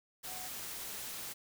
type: tone in noise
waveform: sine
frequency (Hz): 740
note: F#5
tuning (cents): 0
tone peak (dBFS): -49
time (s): 0.27-0.49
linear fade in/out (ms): 20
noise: white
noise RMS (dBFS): -43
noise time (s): 0.23-1.34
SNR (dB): -9
effects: none